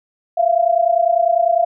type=tone pair together; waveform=sine; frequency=668.5 / 698.5 Hz; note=E5 / F5; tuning=+24 / 0 cents; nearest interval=minor second; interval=76 cents; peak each=-15 dBFS; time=0.37-1.65 s; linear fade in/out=10 ms; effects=none